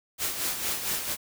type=noise with tremolo; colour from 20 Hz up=white; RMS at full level=-28 dBFS; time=0.18-1.17 s; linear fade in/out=50 ms; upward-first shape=sine; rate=4.4 Hz; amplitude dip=55%; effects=none